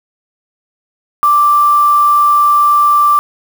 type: tone with quantisation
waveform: sine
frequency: 1174.7 Hz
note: D6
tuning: in tune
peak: -6 dBFS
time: 1.23-3.19 s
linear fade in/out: 0 ms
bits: 4
effects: none